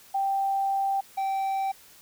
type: tone pair in turn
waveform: sine / triangle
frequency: 784 / 776.8 Hz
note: G5 / G5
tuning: 0 / -16 cents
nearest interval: unison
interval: 16 cents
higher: first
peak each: -23 dBFS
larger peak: neither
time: 0.14-1.01 / 1.17-1.72 s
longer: first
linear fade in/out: 10 ms
effects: white hiss -53 dBFS RMS until 2.01 s